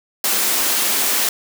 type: high-pass noise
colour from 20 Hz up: white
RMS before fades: -18 dBFS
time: 0.24-1.29 s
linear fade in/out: 2 ms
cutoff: 190 Hz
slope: 96 dB/octave
effects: none